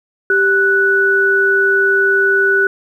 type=tone pair together; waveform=sine; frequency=392 / 1480 Hz; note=G4 / F#6; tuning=0 / 0 cents; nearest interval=octave + major seventh; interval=2300 cents; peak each=-15 / -11 dBFS; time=0.3-2.67 s; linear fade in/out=2 ms; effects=8-bit